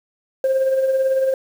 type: tone with tremolo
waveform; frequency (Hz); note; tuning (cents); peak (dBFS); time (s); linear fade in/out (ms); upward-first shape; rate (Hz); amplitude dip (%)
sine; 530; C5; +22; -11; 0.44-1.34; 2; triangle; 18; 55
effects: tanh soft clip ceiling -12 dBFS + 7-bit